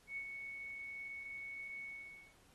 sine tone with ADSR envelope, 2217 Hz, C#7, in tune, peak -39 dBFS, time 0.07-2.35 s, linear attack 97 ms, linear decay 69 ms, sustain -5 dB, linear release 500 ms, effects pink hiss -68 dBFS RMS until 2.54 s + AAC 32 kbps

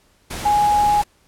sine tone in noise, 830.6 Hz, G#5, in tune, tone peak -13 dBFS, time 0.45-1.02 s, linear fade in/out 10 ms, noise pink, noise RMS -29 dBFS, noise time 0.3-1.04 s, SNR +13 dB, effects pink hiss -58 dBFS RMS until 1.27 s + low-pass 12000 Hz 12 dB/octave

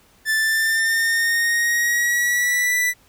45% pulse tone with pitch glide, 1760 to 1975.5 Hz, A6 to B6, 0 to 0 cents, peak -17 dBFS, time 0.25-2.94 s, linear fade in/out 50 ms, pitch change +200 cents, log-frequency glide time 0.36-2.74 s, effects pink hiss -55 dBFS RMS until 3.08 s

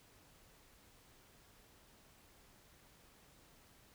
silence, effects pink hiss -65 dBFS RMS until 3.94 s

